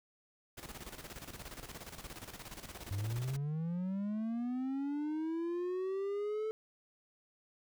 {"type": "noise with tremolo", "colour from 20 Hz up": "pink", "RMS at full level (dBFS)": -46, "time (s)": [0.57, 3.37], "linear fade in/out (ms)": 10, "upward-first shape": "square", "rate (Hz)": 17, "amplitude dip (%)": 65}
{"type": "linear sweep", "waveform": "triangle", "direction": "up", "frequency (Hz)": [94.8, 440], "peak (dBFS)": -32, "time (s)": [2.91, 6.51], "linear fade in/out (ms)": 0}
{"effects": []}